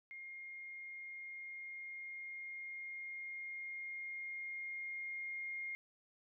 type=tone with level ramp; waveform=sine; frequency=2130 Hz; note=C7; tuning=30 cents sharp; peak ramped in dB=-47 to -40 dBFS; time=0.11-5.75 s; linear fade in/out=0 ms; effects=none